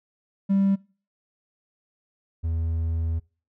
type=tone pair in turn; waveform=triangle; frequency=196 / 82 Hz; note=G3 / E2; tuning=0 / -9 cents; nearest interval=octave + minor third; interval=1509 cents; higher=first; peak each=-15 / -21 dBFS; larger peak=first; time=0.49-0.76 / 2.43-3.2 s; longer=second; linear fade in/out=20 ms; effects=noise-tail reverb RT60 0.4 s tail -26 dB re dry + tanh soft clip ceiling -12 dBFS